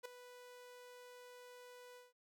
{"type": "tone with ADSR envelope", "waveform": "sawtooth", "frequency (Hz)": 493.9, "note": "B4", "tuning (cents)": 0, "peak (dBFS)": -38, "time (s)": [0.03, 2.13], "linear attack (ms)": 24, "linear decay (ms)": 4, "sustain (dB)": -13, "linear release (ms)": 170, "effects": []}